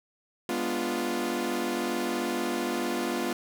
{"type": "chord", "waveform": "sawtooth", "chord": "G# diminished seventh", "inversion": "none", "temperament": "equal with one note detuned", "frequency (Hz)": [206.3, 246.9, 293.7, 349.2], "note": ["G#3", "B3", "D4", "F4"], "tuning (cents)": [-11, 0, 0, 0], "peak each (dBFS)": [-33, -28, -33, -27], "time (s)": [0.49, 3.33], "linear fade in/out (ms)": 2, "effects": []}